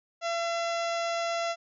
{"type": "harmonic tone with a mistuned harmonic", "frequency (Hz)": 677, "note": "E5", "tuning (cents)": 46, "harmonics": [1, 2, 3, 4, 5, 6, 7, 8, 9, 10], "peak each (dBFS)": [-29, -35, -39, -41, -43, -45, -46, -47, -48, -49], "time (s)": [0.21, 1.56], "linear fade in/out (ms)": 50, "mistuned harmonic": 7, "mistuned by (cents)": 62, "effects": []}